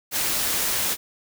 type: noise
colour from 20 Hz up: white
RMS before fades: -24 dBFS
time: 0.11-0.97 s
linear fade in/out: 50 ms
effects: none

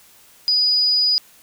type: tone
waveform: sine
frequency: 4940 Hz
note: D#8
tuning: 13 cents flat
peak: -14 dBFS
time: 0.48-1.18 s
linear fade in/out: 0 ms
effects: white hiss -50 dBFS RMS until 1.42 s

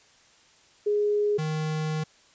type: tone pair in turn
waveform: sine / square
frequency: 415.3 / 155.56 Hz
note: G#4 / D#3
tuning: 0 / 0 cents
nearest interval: octave + perfect fourth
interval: 1700 cents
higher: first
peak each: -21 / -27 dBFS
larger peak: first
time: 0.86-1.38 / 1.38-2.04 s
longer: second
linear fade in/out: 10 ms
effects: white hiss -58 dBFS RMS until 2.34 s + resampled to 16000 Hz

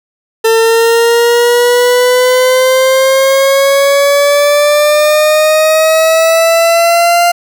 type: exponential sweep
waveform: 40% pulse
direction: up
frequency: 447.7 to 698 Hz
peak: -5 dBFS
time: 0.44-7.32 s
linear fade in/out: 10 ms
effects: none

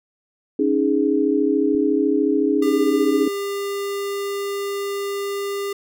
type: chord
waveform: sine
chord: C# suspended second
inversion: none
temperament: equal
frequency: 277.2 / 311.1 / 415.3 Hz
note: C#4 / D#4 / G#4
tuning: 0 / 0 / 0 cents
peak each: -20 dBFS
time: 0.59-3.28 s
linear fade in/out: 5 ms
type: click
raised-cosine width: 5 ms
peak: -29 dBFS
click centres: 1.749 s
type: tone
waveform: square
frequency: 400.4 Hz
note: G4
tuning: 37 cents sharp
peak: -24 dBFS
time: 2.62-5.73 s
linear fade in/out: 5 ms
effects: none

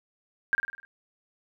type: tone with echo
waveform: sine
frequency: 1600 Hz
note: G6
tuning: 35 cents sharp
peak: -19 dBFS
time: 0.53-0.55 s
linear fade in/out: 0 ms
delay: 50 ms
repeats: 6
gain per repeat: -5 dB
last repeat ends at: 0.85 s
effects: none

